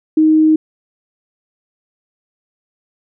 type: tone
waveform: sine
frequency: 312.7 Hz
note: D#4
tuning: 9 cents sharp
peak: -7 dBFS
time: 0.17-0.56 s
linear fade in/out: 5 ms
effects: none